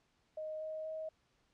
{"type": "tone with pitch steps", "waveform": "sine", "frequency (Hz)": [622.3, 627.4, 632.4], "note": ["D#5", "D#5", "D#5"], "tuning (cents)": [0, 14, 28], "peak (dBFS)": -39, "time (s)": [0.37, 1.09], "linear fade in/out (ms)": 5, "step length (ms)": 240, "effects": ["pink hiss -75 dBFS RMS until 1.53 s", "low-pass 6000 Hz 12 dB/octave"]}